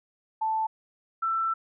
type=tone pair in turn; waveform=sine; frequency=880 / 1334.6 Hz; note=A5 / E6; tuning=0 / +21 cents; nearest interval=perfect fifth; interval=721 cents; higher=second; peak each=-24 dBFS; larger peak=neither; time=0.41-0.67 / 1.22-1.54 s; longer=second; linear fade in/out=10 ms; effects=none